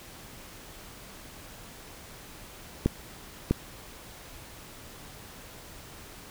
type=clicks; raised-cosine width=3 ms; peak=-9 dBFS; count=2; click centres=2.86 / 3.51 s; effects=pink hiss -47 dBFS RMS until 6.3 s